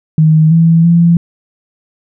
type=tone with pitch steps; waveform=sine; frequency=156.9 / 165 / 169.7 Hz; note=D#3 / E3 / F3; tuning=+15 / +2 / -49 cents; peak=-4 dBFS; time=0.18-1.17 s; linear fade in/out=2 ms; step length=330 ms; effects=none